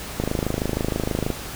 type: click train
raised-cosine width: 2 ms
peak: -9 dBFS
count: 30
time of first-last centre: 0.2-1.303 s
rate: 26.3 Hz
effects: added 60 Hz sine -43 dBFS peak until 1.55 s + pink hiss -34 dBFS RMS until 1.55 s